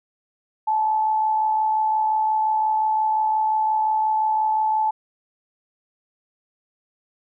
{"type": "tone with amplitude modulation", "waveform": "sine", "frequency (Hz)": 868, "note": "A5", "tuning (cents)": -24, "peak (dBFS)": -16, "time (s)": [0.67, 4.91], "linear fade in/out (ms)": 10, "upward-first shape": "sine", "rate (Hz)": 65.7, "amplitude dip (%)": 35, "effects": []}